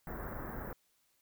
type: band-stop noise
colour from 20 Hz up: pink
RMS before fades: -42 dBFS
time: 0.07-0.73 s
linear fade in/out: 2 ms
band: 1800 to 15000 Hz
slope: 48 dB/octave
effects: white hiss -74 dBFS RMS until 1.21 s